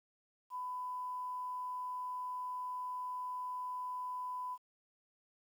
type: tone with quantisation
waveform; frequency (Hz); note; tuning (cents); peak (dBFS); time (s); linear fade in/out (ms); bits
sine; 1000; B5; +21; -38; 0.5-4.58; 50; 11
effects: none